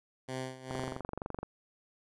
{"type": "tone with tremolo", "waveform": "10% pulse", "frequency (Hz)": 130, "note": "C3", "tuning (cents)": -11, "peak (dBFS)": -27, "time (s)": [0.28, 1.01], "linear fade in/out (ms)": 10, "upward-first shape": "sine", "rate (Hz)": 2.4, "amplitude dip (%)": 80}
{"type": "click train", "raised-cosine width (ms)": 1, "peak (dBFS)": -23, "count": 18, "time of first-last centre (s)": [0.71, 1.43], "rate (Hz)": 23.6}
{"effects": ["resampled to 24000 Hz"]}